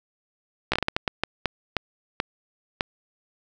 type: slowing click train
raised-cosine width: 0.3 ms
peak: -6 dBFS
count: 13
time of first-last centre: 0.72-2.809 s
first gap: 15 ms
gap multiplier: 1.4
effects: none